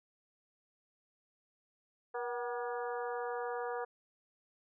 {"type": "harmonic tone with a mistuned harmonic", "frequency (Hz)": 240, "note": "B3", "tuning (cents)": -49, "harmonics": [2, 3, 4, 5, 6, 7], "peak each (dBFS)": [-38, -42, -44, -46, -48, -49], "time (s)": [2.14, 3.85], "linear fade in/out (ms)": 10, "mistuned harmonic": 3, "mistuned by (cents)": 64, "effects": []}